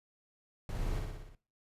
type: noise with echo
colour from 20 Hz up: brown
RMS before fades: -37 dBFS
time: 0.69-0.99 s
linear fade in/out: 2 ms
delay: 60 ms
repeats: 6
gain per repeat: -3 dB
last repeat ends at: 1.35 s
effects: noise-tail reverb RT60 0.3 s tail -17 dB re dry + resampled to 32000 Hz